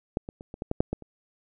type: clicks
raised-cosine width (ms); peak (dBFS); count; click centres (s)
2; -12 / -23 / -28 / -25 / -18 / -13 / -7 / -15 / -30; 9; 0.171 / 0.289 / 0.409 / 0.541 / 0.621 / 0.714 / 0.805 / 0.93 / 1.023
effects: none